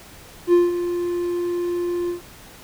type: tone with ADSR envelope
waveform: triangle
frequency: 350 Hz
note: F4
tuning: 4 cents sharp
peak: -8 dBFS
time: 0.47-2.21 s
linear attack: 60 ms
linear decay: 180 ms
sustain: -11 dB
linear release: 120 ms
effects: pink hiss -44 dBFS RMS until 2.63 s